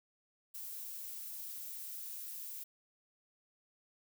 violet noise, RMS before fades -45 dBFS, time 0.54-2.64 s, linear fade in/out 10 ms, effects none

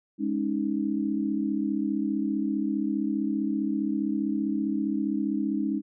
sine chord, Ab suspended fourth, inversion none, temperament equal with one note detuned, 207.7 / 277.2 / 312.4 Hz, Ab3 / Db4 / Eb4, 0 / 0 / +7 cents, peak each -29 dBFS, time 0.18-5.82 s, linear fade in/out 50 ms, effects none

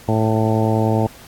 harmonic tone with a mistuned harmonic, 110.2 Hz, A2, 3 cents sharp, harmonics 1 / 2 / 3 / 4 / 5 / 6 / 7 / 8, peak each -18 / -21 / -23 / -24 / -25 / -26 / -26 / -27 dBFS, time 0.08-1.07 s, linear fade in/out 5 ms, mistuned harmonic 8, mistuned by +17 cents, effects pink hiss -43 dBFS RMS until 1.27 s + AAC 64 kbps

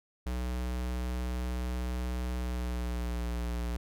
square tone with pitch glide, 61.74 to 59.33 Hz, B1 to A#1, 0 to +31 cents, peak -32 dBFS, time 0.26-3.77 s, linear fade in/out 5 ms, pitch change -69 cents, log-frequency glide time 2.39-3.29 s, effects none

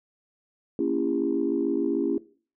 sine chord, A# diminished seventh, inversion none, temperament just, 233.1 / 279.7 / 335.6 / 402.8 Hz, A#3 / C#4 / E4 / G4, 0 / +16 / +31 / +47 cents, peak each -31 / -26 / -26 / -29 dBFS, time 0.79-2.18 s, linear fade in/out 2 ms, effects noise-tail reverb RT60 0.4 s tail -18 dB re dry + tanh soft clip ceiling -13 dBFS

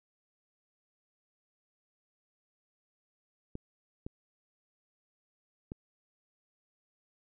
clicks, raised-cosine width 3 ms, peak -26 dBFS, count 3, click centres 3.554 / 4.065 / 5.719 s, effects none

